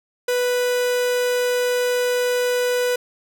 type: tone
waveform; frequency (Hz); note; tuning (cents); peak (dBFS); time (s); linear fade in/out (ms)
45% pulse; 493.9; B4; 0; -18; 0.28-2.96; 5
effects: none